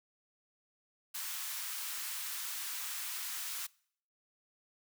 white high-pass noise, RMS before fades -40 dBFS, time 1.14-3.67 s, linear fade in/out 10 ms, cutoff 990 Hz, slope 24 dB/octave, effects noise-tail reverb RT60 0.6 s tail -24 dB re dry

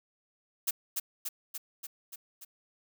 blue noise with echo, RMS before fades -29 dBFS, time 0.67-0.71 s, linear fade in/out 10 ms, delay 290 ms, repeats 6, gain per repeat -3 dB, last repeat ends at 2.45 s, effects none

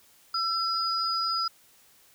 sine tone pair together, 1335 / 4948 Hz, E6 / D#8, +22 / -10 cents, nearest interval octave + major seventh, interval 2268 cents, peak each -28 dBFS, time 0.34-1.48 s, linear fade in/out 5 ms, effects white hiss -59 dBFS RMS until 2.14 s

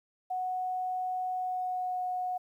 sine tone with pitch glide, 738 to 731.2 Hz, F#5 to F#5, -5 to -21 cents, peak -30 dBFS, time 0.3-2.38 s, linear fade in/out 10 ms, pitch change -16 cents, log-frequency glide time 1.32-2.02 s, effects 11-bit

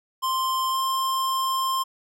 square tone with pitch glide, 1046.5 to 1054.4 Hz, C6 to C6, 0 to +13 cents, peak -23 dBFS, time 0.22-1.84 s, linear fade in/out 20 ms, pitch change +13 cents, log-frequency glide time 0.7-0.77 s, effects none

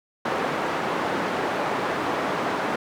white band-pass noise, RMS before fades -26 dBFS, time 0.25-2.76 s, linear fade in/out 5 ms, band 190 to 1100 Hz, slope 12 dB/octave, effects none

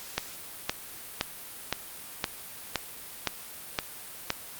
click train, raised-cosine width 0.2 ms, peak -8 dBFS, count 9, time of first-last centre 0.18-4.304 s, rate 1.94 Hz, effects white hiss -43 dBFS RMS until 4.59 s + Opus 48 kbps

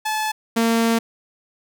sawtooth tone pair in turn, 864 / 228.8 Hz, A5 / A#3, -32 / -32 cents, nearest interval octave + major seventh, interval 2300 cents, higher first, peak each -17 / -12 dBFS, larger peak second, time 0.05-0.32 / 0.56-0.99 s, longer second, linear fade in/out 10 ms, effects none

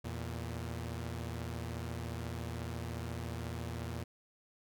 sawtooth tone pair together, 82.41 / 116.54 Hz, E2 / A#2, 0 / 0 cents, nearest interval tritone, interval 600 cents, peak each -37 / -37 dBFS, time 0.04-4.04 s, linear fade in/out 10 ms, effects none

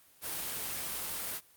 white noise, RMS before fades -37 dBFS, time 0.21-1.41 s, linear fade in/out 50 ms, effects white hiss -62 dBFS RMS until 1.56 s + Opus 32 kbps

